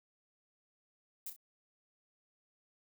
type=noise with echo; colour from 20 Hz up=violet; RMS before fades=-42 dBFS; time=1.26-1.3 s; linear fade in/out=5 ms; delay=32 ms; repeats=2; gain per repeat=-8 dB; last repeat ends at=1.364 s; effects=none